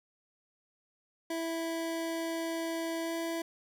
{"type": "tone with pitch glide", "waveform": "25% pulse", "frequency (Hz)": [329.6, 331.7], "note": ["E4", "E4"], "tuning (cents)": [0, 11], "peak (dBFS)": -29, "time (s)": [1.3, 3.42], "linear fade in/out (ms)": 5, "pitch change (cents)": 11, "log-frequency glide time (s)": [3.02, 3.12], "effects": []}